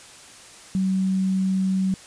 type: tone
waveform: sine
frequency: 189.5 Hz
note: F#3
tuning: 42 cents sharp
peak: -19 dBFS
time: 0.75-1.94 s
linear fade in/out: 0 ms
effects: white hiss -45 dBFS RMS until 2.06 s + resampled to 22050 Hz